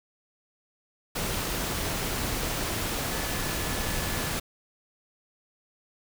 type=tone in noise; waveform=sine; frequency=1725 Hz; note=A6; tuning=35 cents flat; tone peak=-41 dBFS; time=3.11-4.3 s; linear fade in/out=10 ms; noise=pink; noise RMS=-30 dBFS; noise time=1.15-4.4 s; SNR=-14 dB; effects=none